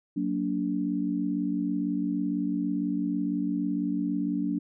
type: chord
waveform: sine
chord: Gb augmented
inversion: none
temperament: just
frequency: 185 / 231.2 / 289.1 Hz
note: Gb3 / Bb3 / D4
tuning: 0 / -14 / -27 cents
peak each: -31 / -32 / -28 dBFS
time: 0.16-4.59 s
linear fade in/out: 10 ms
effects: none